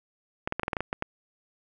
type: clicks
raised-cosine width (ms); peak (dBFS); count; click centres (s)
0.5; -13; 10; 0.475 / 0.524 / 0.596 / 0.633 / 0.681 / 0.732 / 0.768 / 0.806 / 0.929 / 1.024
effects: none